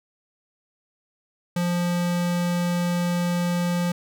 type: tone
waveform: square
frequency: 175 Hz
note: F3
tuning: 4 cents sharp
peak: -22 dBFS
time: 1.56-3.92 s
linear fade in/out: 5 ms
effects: none